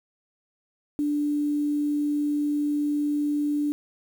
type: tone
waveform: sine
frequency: 293.7 Hz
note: D4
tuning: in tune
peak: -22 dBFS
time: 0.99-3.72 s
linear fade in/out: 0 ms
effects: 8-bit